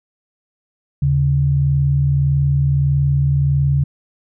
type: tone pair together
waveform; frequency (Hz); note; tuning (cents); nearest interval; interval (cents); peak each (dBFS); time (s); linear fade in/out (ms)
sine; 77.78 / 139.39; D#2 / C#3; 0 / +10; minor seventh; 1010; -20 / -13; 1.02-3.84; 5
effects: none